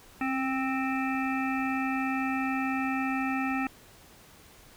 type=harmonic tone with a mistuned harmonic; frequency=262.7 Hz; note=C4; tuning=7 cents sharp; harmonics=1 / 3 / 5 / 7 / 9 / 10; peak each=-29 / -34 / -36 / -37 / -39 / -39 dBFS; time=0.21-3.67 s; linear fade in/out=2 ms; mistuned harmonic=1; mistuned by=+23 cents; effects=pink hiss -54 dBFS RMS until 4.76 s